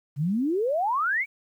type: exponential sweep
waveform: sine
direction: up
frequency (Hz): 133.2 to 2349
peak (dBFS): -22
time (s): 0.16-1.26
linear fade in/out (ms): 50
effects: 10-bit